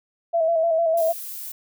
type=tone with vibrato; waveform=sine; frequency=659.3 Hz; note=E5; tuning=in tune; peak=-17 dBFS; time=0.33-1.13 s; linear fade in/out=20 ms; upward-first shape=square; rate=6.6 Hz; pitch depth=40 cents each way
type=noise; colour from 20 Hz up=violet; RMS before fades=-34 dBFS; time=0.97-1.52 s; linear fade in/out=5 ms
effects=none